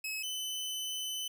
sawtooth tone pair in turn, 2569 / 3027 Hz, E7 / F#7, -45 / +39 cents, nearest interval minor third, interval 284 cents, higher second, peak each -32 / -32 dBFS, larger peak neither, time 0.04-0.23 / 0.23-1.28 s, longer second, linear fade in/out 5 ms, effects none

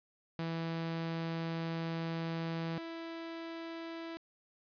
sawtooth tone pair in turn, 164.81 / 330.6 Hz, E3 / E4, 0 / +5 cents, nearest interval octave, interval 1205 cents, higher second, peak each -31 / -37 dBFS, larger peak first, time 0.39-2.78 / 2.78-4.17 s, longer first, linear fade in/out 0 ms, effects resampled to 11025 Hz + 10-bit

